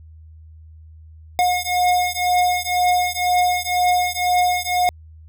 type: beating tone pair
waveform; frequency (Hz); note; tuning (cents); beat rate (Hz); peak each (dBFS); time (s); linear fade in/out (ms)
square; 719 / 721; F#5 / F#5; -50 / -45; 2; -20; 1.39-4.89; 0
effects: added 79 Hz sine -40 dBFS peak until 5.28 s